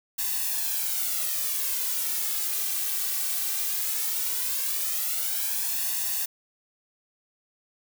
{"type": "noise with flanger", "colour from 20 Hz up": "blue", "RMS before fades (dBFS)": -28, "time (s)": [0.18, 6.26], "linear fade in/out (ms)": 10, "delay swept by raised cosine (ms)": [1.1, 2.6], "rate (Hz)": 0.17, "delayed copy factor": 0.75, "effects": []}